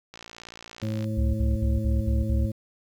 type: click train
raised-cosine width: 0.2 ms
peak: -24 dBFS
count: 53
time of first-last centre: 0.14-1.043 s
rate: 57.6 Hz
type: harmonic tone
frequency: 108.6 Hz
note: A2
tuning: 22 cents flat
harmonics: 1 / 2 / 3 / 5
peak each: -28 / -31 / -37 / -38 dBFS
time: 0.82-2.52 s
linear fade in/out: 10 ms
type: tone bursts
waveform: sine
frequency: 69.3 Hz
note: C#2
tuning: in tune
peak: -21 dBFS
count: 6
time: 1.17-2.46 s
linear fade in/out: 10 ms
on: 170 ms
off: 54 ms
effects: 9-bit